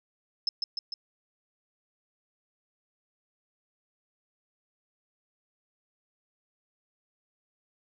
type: tone with echo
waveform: sine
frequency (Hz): 5210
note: E8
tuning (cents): -21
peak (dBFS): -24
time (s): 0.47-0.49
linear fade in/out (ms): 2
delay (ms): 150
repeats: 3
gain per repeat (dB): -3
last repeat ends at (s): 0.94
effects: none